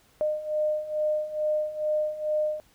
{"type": "beating tone pair", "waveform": "sine", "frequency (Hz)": [608, 610.3], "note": ["D#5", "D#5"], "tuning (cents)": [-40, -34], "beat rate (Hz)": 2.3, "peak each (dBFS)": [-30, -26], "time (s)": [0.21, 2.6], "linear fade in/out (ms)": 0, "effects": ["pink hiss -61 dBFS RMS until 2.74 s"]}